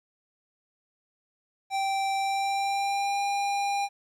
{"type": "tone with pitch glide", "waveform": "square", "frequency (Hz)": [781, 802.5], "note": ["G5", "G5"], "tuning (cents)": [-7, 40], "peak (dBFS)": -26, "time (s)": [1.7, 3.89], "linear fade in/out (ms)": 50, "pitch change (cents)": 47, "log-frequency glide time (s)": [2.16, 3.22], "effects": ["low-pass 8000 Hz 12 dB/octave", "11-bit"]}